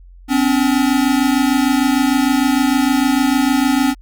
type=tone pair together; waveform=square; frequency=256.8 / 283.4 Hz; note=C4 / C#4; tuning=-32 / +38 cents; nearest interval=major second; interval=170 cents; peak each=-16 dBFS; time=0.28-3.95 s; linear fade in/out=50 ms; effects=added 44 Hz sine -38 dBFS peak until 4.01 s